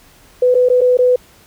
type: tone with dropouts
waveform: sine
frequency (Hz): 499.1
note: B4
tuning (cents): +18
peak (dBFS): -8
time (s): 0.42-1.16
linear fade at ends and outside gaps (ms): 5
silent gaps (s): 0.544-0.55 / 0.688-0.699 / 0.809-0.814 / 0.972-0.988
effects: pink hiss -47 dBFS RMS until 1.46 s